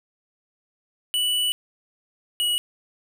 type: tone pair in turn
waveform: square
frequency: 2960 / 2918 Hz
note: F#7 / F#7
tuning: 0 / -25 cents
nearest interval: unison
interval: 25 cents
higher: first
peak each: -21 dBFS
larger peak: neither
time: 1.14-1.52 / 2.4-2.58 s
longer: first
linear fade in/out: 0 ms
effects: none